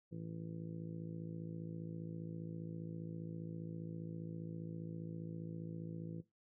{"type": "harmonic tone", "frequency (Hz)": 55, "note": "A1", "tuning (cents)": 0, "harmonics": [2, 3, 4, 5, 6, 7, 8, 9], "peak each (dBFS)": [-51, -45, -57, -57, -52, -61, -62, -57], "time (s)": [0.11, 6.22], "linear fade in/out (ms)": 20, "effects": ["noise-tail reverb RT60 0.2 s tail -18 dB re dry"]}